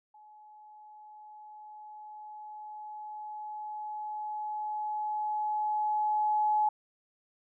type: tone with level ramp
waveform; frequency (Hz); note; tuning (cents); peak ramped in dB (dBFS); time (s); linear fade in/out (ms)
sine; 849; G#5; +38; -52 to -23; 0.14-6.69; 5
effects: none